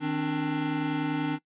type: tone cluster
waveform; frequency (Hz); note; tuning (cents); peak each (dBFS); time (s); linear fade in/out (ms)
square; 155.2 / 265.6 / 296; D#3 / C4 / D4; -4 / +26 / +14; -34 / -33 / -29; 0-1.39; 50
effects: noise-tail reverb RT60 0.1 s tail -21 dB re dry + resampled to 8000 Hz